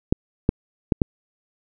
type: clicks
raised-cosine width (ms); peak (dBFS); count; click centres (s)
3; -3; 4; 0.125 / 0.491 / 0.922 / 1.018
effects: none